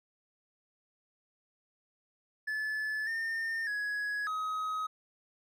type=tone with pitch steps; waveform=triangle; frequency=1730 / 1815 / 1674 / 1266 Hz; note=A6 / A#6 / G#6 / D#6; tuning=-30 / -47 / +13 / +30 cents; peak=-30 dBFS; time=2.47-4.87 s; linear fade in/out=10 ms; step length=600 ms; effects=none